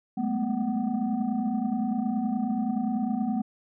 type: tone cluster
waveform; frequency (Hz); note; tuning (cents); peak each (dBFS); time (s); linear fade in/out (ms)
sine; 191.2 / 206.6 / 218.1 / 247.7 / 751; G3 / G#3 / A3 / B3 / F#5; -43 / -9 / -15 / +5 / +26; -36 / -35 / -27 / -28 / -34; 0.17-3.42; 10
effects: tanh soft clip ceiling -18 dBFS